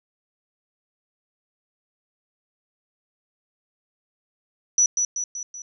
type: tone with echo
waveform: sine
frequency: 5910 Hz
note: F#8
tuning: 3 cents flat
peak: -14 dBFS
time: 4.78-4.86 s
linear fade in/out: 2 ms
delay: 190 ms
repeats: 4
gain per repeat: -5 dB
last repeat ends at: 5.62 s
effects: none